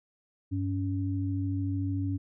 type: tone pair together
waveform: sine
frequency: 98 / 280.6 Hz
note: G2 / C#4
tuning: 0 / +21 cents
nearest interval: octave + tritone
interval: 1821 cents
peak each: -29 / -32 dBFS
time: 0.51-2.18 s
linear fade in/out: 20 ms
effects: none